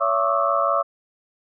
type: tone cluster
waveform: sine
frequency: 564 / 670 / 1099 / 1184 / 1306 Hz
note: C#5 / E5 / C#6 / D6 / E6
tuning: +30 / +28 / -15 / +14 / -17 cents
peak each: -24 dBFS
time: 0-0.83 s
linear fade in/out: 20 ms
effects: none